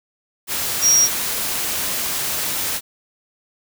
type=tone in noise; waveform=sine; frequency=5660 Hz; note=F8; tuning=22 cents sharp; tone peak=-11 dBFS; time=0.81-1.09 s; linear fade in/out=50 ms; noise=white; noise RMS=-23 dBFS; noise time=0.47-2.81 s; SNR=+9 dB; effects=none